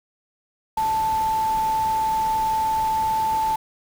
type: tone in noise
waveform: sine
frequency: 880 Hz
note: A5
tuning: in tune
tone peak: -19 dBFS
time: 0.77-3.56 s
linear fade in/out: 5 ms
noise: pink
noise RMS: -36 dBFS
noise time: 0.77-3.56 s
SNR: +14 dB
effects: none